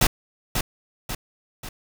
pink noise with echo, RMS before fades -17 dBFS, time 0.01-0.07 s, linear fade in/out 5 ms, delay 540 ms, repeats 3, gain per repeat -6 dB, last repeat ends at 1.69 s, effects none

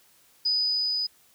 sine tone with level ramp, 4978 Hz, D#8, in tune, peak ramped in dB -21 to -25 dBFS, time 0.45-1.07 s, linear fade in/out 10 ms, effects white hiss -60 dBFS RMS until 1.34 s

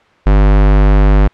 square tone, 49.85 Hz, G1, 30 cents sharp, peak -6 dBFS, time 0.26-1.28 s, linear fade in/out 10 ms, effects white hiss -48 dBFS RMS until 1.33 s + low-pass 2000 Hz 12 dB/octave

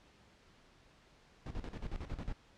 brown noise with tremolo, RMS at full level -39 dBFS, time 1.46-2.33 s, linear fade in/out 2 ms, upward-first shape square, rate 11 Hz, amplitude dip 75%, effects pink hiss -64 dBFS RMS until 2.57 s + low-pass 5000 Hz 12 dB/octave

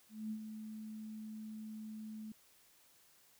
sine tone with ADSR envelope, 216.8 Hz, A3, 25 cents flat, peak -37 dBFS, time 0.09-2.32 s, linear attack 220 ms, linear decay 75 ms, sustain -7 dB, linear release 3 ms, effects white hiss -67 dBFS RMS until 3.39 s

